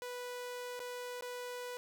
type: tone with dropouts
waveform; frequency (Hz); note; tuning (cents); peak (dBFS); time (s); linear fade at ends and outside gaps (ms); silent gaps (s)
sawtooth; 492.7; B4; -4; -37; 0.02-1.77; 0; 0.793-0.801 / 1.209-1.223
effects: none